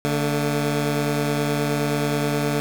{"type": "tone pair together", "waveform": "15% pulse", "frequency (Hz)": [145.5, 223], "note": ["D3", "A3"], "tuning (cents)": [-16, 23], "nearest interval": "perfect fifth", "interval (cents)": 739, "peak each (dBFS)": [-15, -21], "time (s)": [0.05, 2.6], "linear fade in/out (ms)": 0, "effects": ["7-bit"]}